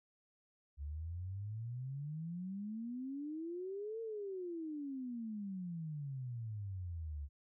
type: exponential two-way sweep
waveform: sine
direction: up then down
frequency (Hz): 69.3 to 458.7 to 69.3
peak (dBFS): -40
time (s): 0.77-7.29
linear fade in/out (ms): 50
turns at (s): 4.01
effects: none